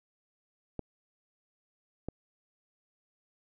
clicks, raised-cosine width 2 ms, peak -22 dBFS, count 2, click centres 0.793 / 2.086 s, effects none

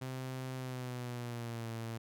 sawtooth tone with pitch glide, 129.8 to 114.31 Hz, C3 to A#2, -13 to -33 cents, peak -35 dBFS, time 0.01-1.98 s, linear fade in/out 10 ms, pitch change -220 cents, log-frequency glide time 0.56-1.7 s, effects none

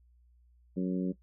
harmonic tone, 92.2 Hz, F#2, 6 cents flat, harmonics 2 / 3 / 4 / 5 / 6, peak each -30 / -34 / -38 / -42 / -45 dBFS, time 0.76-1.13 s, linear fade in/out 20 ms, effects noise-tail reverb RT60 0.1 s tail -17 dB re dry + added 60 Hz sine -60 dBFS peak until 1.22 s

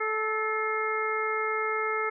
harmonic tone with a mistuned harmonic, 435.8 Hz, A4, 17 cents flat, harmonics 1 / 2 / 3 / 4 / 5, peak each -31 / -37 / -30 / -37 / -32 dBFS, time 0-2.1 s, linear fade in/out 10 ms, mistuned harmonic 5, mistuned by -37 cents, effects none

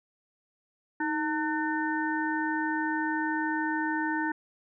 harmonic tone with a mistuned harmonic, 300 Hz, D4, 37 cents sharp, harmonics 1 / 3 / 5 / 6, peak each -30 / -32 / -34 / -34 dBFS, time 1-4.32 s, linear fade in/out 5 ms, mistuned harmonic 1, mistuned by +77 cents, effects none

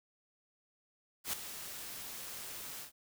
white noise with ADSR envelope, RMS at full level -34 dBFS, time 1.24-2.92 s, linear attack 92 ms, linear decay 4 ms, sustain -11 dB, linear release 110 ms, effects none

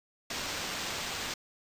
white noise with sample-and-hold, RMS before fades -36 dBFS, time 0.3-1.34 s, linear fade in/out 5 ms, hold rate 11025 Hz, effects resampled to 32000 Hz

